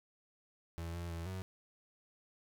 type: tone with pitch steps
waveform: 35% pulse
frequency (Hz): 83.7 / 85.8 / 83.6 / 93.7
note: E2 / F2 / E2 / F#2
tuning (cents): +27 / -30 / +25 / +22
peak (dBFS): -38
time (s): 0.78-1.42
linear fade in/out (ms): 0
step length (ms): 160
effects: none